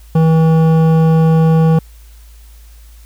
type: tone with hard clipping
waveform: sine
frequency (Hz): 161.2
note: E3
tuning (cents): -38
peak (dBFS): -9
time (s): 0.15-1.79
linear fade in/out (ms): 5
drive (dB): 12
effects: added 55 Hz sine -36 dBFS peak until 3.05 s + white hiss -49 dBFS RMS until 3.05 s